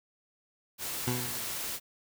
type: noise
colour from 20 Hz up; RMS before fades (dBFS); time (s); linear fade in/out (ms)
white; -36; 0.78-1.8; 50
type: tone with exponential decay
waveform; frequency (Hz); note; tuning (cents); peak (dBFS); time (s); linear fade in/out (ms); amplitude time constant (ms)
20% pulse; 123.47; B2; 0; -22; 1.07-1.58; 5; 110
effects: none